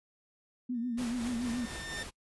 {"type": "tone with vibrato", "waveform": "sine", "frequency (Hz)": 240, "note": "B3", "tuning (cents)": -49, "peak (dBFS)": -31, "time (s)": [0.69, 1.66], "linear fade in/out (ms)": 10, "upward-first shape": "triangle", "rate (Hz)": 7, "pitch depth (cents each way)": 100}
{"type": "tone with exponential growth", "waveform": "sawtooth", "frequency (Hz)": 1804, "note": "A6", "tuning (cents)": 43, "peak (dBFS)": -33, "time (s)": [0.74, 2.03], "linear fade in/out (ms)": 5, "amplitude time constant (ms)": 280}
{"type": "noise with tremolo", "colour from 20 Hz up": "pink", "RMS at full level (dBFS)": -41, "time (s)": [0.97, 2.11], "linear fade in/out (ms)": 20, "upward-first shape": "triangle", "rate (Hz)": 4.2, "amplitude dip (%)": 40}
{"effects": ["noise-tail reverb RT60 0.1 s tail -23 dB re dry", "resampled to 24000 Hz"]}